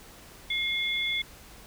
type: tone pair together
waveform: sine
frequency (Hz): 2143 / 3440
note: C7 / A7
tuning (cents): +41 / -40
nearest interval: minor sixth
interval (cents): 819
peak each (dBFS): -29 / -29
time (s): 0.5-1.22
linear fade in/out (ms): 5
effects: added 50 Hz sine -56 dBFS peak until 1.66 s + pink hiss -50 dBFS RMS until 1.66 s